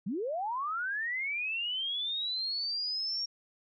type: linear sweep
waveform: sine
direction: up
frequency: 164.81 to 5588 Hz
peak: -31 dBFS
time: 0.06-3.26 s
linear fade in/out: 10 ms
effects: none